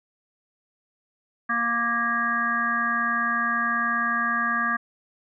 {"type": "harmonic tone", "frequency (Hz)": 234.7, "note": "A#3", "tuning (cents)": 12, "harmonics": [1, 3, 5, 7, 8], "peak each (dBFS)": [-32, -36, -25, -25, -32], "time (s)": [1.49, 4.77], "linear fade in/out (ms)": 10, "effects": []}